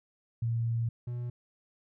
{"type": "tone pair in turn", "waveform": ["sine", "triangle"], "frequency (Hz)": [115.8, 121.4], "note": ["A#2", "B2"], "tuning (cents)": [-11, -29], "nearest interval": "minor second", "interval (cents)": 82, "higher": "second", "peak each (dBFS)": [-27, -31], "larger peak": "first", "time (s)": [[0.42, 0.89], [1.07, 1.3]], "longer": "first", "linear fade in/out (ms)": 5, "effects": []}